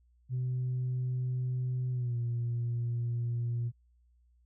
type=tone with pitch glide; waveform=sine; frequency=126.6 to 118.81 Hz; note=B2 to A#2; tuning=+43 to +33 cents; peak=-28 dBFS; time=0.29-3.72 s; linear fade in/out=50 ms; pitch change=-110 cents; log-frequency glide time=1.91-2.17 s; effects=tanh soft clip ceiling -27 dBFS + added 60 Hz sine -63 dBFS peak until 4.45 s